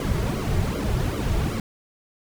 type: noise with flanger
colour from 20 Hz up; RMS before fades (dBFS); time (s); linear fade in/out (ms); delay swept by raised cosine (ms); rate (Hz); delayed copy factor
brown; -24; 0-1.6; 2; 1.1 to 4; 2.6; -0.9
effects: none